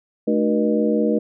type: tone cluster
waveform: sine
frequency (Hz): 217.4 / 303.3 / 371.2 / 478.6 / 610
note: A3 / D#4 / F#4 / A#4 / D#5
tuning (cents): -21 / -44 / +6 / +46 / -34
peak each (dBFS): -20 / -22 / -27 / -21 / -27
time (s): 0.27-1.19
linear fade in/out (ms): 10
effects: none